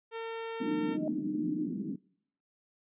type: tone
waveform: sawtooth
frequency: 454.2 Hz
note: A#4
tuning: 45 cents flat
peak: -32 dBFS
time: 0.11-0.98 s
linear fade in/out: 50 ms
type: band-pass noise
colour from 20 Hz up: white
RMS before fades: -36 dBFS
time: 0.6-1.96 s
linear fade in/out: 10 ms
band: 170 to 310 Hz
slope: 48 dB/octave
type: tone with tremolo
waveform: sine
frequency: 304.7 Hz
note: D#4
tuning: 36 cents flat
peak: -31 dBFS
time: 0.62-1.66 s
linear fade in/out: 10 ms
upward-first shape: triangle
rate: 1.6 Hz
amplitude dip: 25%
type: tone with exponential growth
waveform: sine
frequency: 622.3 Hz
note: D#5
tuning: in tune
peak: -31 dBFS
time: 0.83-1.08 s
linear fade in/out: 2 ms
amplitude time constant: 53 ms
effects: noise-tail reverb RT60 0.7 s tail -24 dB re dry + resampled to 8000 Hz